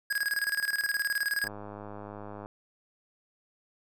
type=tone with tremolo; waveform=square; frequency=1649 Hz; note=G#6; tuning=13 cents flat; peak=-26 dBFS; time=0.1-1.48 s; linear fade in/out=10 ms; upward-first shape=square; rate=19 Hz; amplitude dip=75%
type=click train; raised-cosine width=1 ms; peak=-28 dBFS; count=106; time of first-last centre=1.44-2.459 s; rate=103 Hz
effects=none